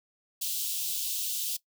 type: high-pass noise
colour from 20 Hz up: white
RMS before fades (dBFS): -32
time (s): 0.41-1.57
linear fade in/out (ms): 10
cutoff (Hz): 2900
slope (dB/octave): 48
effects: noise-tail reverb RT60 0.1 s tail -19 dB re dry